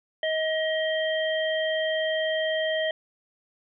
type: harmonic tone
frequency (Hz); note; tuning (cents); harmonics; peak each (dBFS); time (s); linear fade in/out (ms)
632; D#5; +27; 1 / 3 / 5; -25 / -30 / -32; 0.23-2.91; 2
effects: none